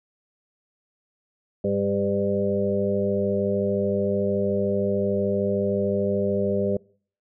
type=harmonic tone with a mistuned harmonic; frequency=99.5 Hz; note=G2; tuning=26 cents sharp; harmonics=1 / 2 / 4 / 5 / 6; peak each=-32 / -26 / -26 / -27 / -28 dBFS; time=1.64-6.77 s; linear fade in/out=5 ms; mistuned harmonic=5; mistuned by=+21 cents; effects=noise-tail reverb RT60 0.5 s tail -24 dB re dry